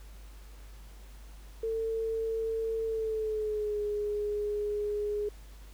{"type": "tone with pitch glide", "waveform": "sine", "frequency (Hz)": [448.6, 416.1], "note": ["A4", "G#4"], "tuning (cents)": [34, 3], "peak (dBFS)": -29, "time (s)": [1.63, 5.29], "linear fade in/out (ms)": 5, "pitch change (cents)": -131, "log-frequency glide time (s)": [2.85, 3.8], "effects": ["added 50 Hz sine -46 dBFS peak until 5.73 s", "pink hiss -58 dBFS RMS until 5.73 s"]}